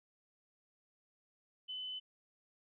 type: tone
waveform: sine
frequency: 3022 Hz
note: F#7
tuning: 36 cents sharp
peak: -40 dBFS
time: 1.68-2 s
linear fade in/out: 20 ms
effects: none